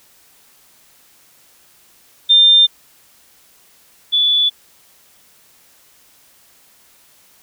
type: tone pair in turn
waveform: sine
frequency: 3600 / 3455 Hz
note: A7 / A7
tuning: +39 / -32 cents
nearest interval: minor second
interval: 71 cents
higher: first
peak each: -6 / -11 dBFS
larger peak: first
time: 2.29-2.67 / 4.12-4.5 s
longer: neither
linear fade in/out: 20 ms
effects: white hiss -51 dBFS RMS until 7.42 s